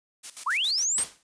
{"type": "noise with tremolo", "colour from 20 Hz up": "blue", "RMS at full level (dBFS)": -35, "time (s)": [0.23, 0.85], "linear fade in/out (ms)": 20, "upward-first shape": "square", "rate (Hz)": 7.3, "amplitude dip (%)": 80}
{"type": "linear sweep", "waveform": "sine", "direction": "up", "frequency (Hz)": [899, 8870], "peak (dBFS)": -23, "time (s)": [0.46, 1.04], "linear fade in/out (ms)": 10}
{"type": "noise with exponential decay", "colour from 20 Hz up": "white", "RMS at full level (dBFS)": -27, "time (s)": [0.98, 1.23], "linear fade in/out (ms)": 2, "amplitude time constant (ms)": 53}
{"effects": ["resampled to 22050 Hz"]}